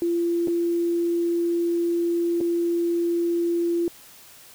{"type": "tone with dropouts", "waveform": "sine", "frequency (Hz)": 341.9, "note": "F4", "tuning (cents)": -37, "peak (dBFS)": -20, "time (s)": [0.02, 3.88], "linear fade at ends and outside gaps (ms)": 1, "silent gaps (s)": [[0.474, 0.481], [2.405, 2.411]], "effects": ["white hiss -48 dBFS RMS until 4.54 s"]}